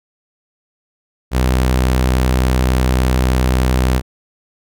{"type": "tone", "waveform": "sawtooth", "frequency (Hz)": 63.5, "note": "B1", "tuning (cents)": 49, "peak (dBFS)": -8, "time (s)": [1.31, 4.02], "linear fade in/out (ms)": 50, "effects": []}